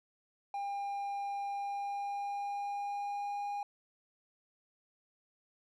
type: tone with pitch glide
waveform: triangle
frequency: 802 to 814.1 Hz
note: G5 to G#5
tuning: +39 to -35 cents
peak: -33 dBFS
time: 0.54-3.63 s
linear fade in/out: 2 ms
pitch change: +26 cents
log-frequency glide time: 1.48-3.48 s
effects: none